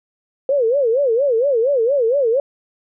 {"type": "tone with vibrato", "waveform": "sine", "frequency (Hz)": 507, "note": "B4", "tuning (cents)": 45, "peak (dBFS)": -13, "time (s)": [0.49, 2.4], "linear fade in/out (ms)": 2, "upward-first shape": "sine", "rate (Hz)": 4.3, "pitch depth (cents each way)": 230, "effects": []}